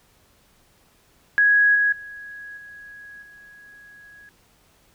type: tone with level steps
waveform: sine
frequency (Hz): 1663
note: G#6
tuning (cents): +2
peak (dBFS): -13 / -16 / -35 / -39 / -44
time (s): 1.38-4.29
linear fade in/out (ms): 0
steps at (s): 1.75 / 1.92 / 2.57 / 3.22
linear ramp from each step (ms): 5
effects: pink hiss -59 dBFS RMS until 4.94 s